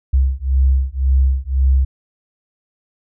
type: beating tone pair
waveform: sine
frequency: 65.41 / 67.31 Hz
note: C2 / C2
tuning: 0 / +50 cents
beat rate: 1.9 Hz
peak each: -15 dBFS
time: 0.13-1.85 s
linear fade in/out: 10 ms
effects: none